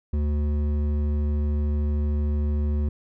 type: tone with hard clipping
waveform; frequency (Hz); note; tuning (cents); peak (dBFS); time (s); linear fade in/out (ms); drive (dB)
sine; 73.9; D2; +11; -23; 0.13-2.89; 5; 10
effects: none